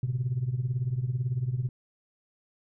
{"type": "tone with tremolo", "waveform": "sine", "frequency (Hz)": 125.4, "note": "B2", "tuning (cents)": 27, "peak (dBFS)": -21, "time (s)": [0.03, 1.69], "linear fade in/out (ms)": 2, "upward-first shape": "triangle", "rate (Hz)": 18, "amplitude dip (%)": 90, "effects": ["tanh soft clip ceiling -21 dBFS"]}